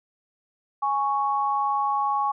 sine tone pair together, 830.6 / 1108.7 Hz, G#5 / C#6, 0 / 0 cents, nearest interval perfect fourth, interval 500 cents, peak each -24 dBFS, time 0.82-2.32 s, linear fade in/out 10 ms, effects none

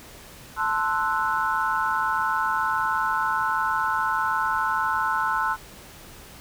sine chord, F# half-diminished seventh, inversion first, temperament equal, 880 / 1046.5 / 1318.5 / 1480 Hz, A5 / C6 / E6 / F#6, 0 / 0 / 0 / 0 cents, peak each -27 dBFS, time 0.56-5.57 s, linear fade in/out 50 ms, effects pink hiss -45 dBFS RMS until 6.4 s

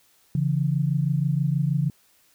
sine tone pair together, 140 / 166.28 Hz, C#3 / E3, +18 / +15 cents, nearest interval minor third, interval 297 cents, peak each -22 / -24 dBFS, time 0.35-1.9 s, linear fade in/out 2 ms, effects white hiss -61 dBFS RMS until 2.34 s

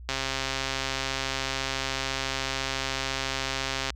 click train, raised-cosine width 0.2 ms, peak -11 dBFS, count 512, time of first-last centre 0.09-3.903 s, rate 134 Hz, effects added 60 Hz sine -40 dBFS peak until 3.95 s

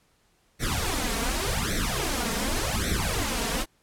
pink noise with flanger, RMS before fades -27 dBFS, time 0.59-3.66 s, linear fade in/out 50 ms, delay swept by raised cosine 0.5 to 4.4 ms, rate 0.87 Hz, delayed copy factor +1, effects pink hiss -66 dBFS RMS until 3.82 s + low-pass 12000 Hz 12 dB/octave

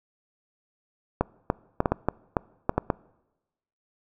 clicks, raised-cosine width 1 ms, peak -7 dBFS, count 10, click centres 1.21 / 1.501 / 1.804 / 1.858 / 1.92 / 2.086 / 2.368 / 2.694 / 2.78 / 2.902 s, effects noise-tail reverb RT60 1.0 s tail -24 dB re dry

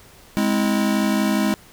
square chord, Ab augmented, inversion none, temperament just, 207.7 / 259.6 / 324.5 Hz, Ab3 / C4 / E4, 0 / -13 / -27 cents, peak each -20 / -25 / -25 dBFS, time 0.37-1.54 s, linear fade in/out 0 ms, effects pink hiss -48 dBFS RMS until 1.72 s

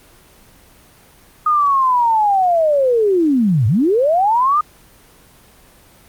sine linear two-way sweep, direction down then up, 1244.5 to 98 to 1244.5 Hz, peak -11 dBFS, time 1.46-4.61 s, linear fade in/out 5 ms, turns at 3.67 s, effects pink hiss -47 dBFS RMS until 6.08 s + Opus 24 kbps

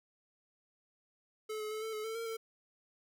square tone with pitch steps, 432.6 / 427.2 / 433.2 / 443.1 / 428.6 / 445.2 / 458.9 / 449.1 Hz, A4 / G#4 / A4 / A4 / A4 / A4 / A#4 / A4, -29 / +49 / -27 / +12 / -45 / +20 / -27 / +35 cents, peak -38 dBFS, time 1.49-2.37 s, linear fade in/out 10 ms, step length 110 ms, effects none

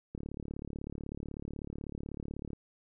click train, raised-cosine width 3 ms, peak -27 dBFS, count 87, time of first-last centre 0.15-2.532 s, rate 36.1 Hz, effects none

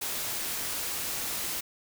white noise, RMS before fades -33 dBFS, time 0.01-1.61 s, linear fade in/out 10 ms, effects none

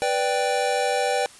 square chord, G major, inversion first, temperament equal, 493.9 / 587.3 / 784 Hz, B4 / D5 / G5, 0 / 0 / 0 cents, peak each -26 / -27 / -25 dBFS, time 0.02-1.26 s, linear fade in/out 0 ms, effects white hiss -47 dBFS RMS until 1.39 s + resampled to 24000 Hz

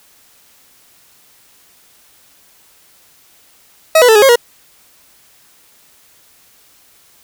40% pulse tone with pitch steps, 638 / 493 / 442.5 / 417.7 / 540 / 476.6 Hz, D#5 / B4 / A4 / G#4 / C#5 / A#4, +43 / -3 / +10 / +10 / -45 / +38 cents, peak -4 dBFS, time 3.95-4.358 s, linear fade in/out 5 ms, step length 68 ms, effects white hiss -49 dBFS RMS until 7.23 s

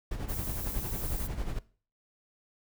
brown noise with tremolo, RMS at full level -32 dBFS, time 0.11-1.59 s, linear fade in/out 5 ms, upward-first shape sine, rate 11 Hz, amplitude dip 60%
violet noise, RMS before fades -39 dBFS, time 0.28-1.28 s, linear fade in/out 20 ms
effects noise-tail reverb RT60 0.4 s tail -19 dB re dry

